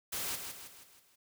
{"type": "noise with echo", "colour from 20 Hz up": "white", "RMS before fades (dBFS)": -37, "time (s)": [0.12, 0.36], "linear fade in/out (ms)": 10, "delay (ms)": 160, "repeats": 5, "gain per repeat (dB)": -6, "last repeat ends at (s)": 1.16, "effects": []}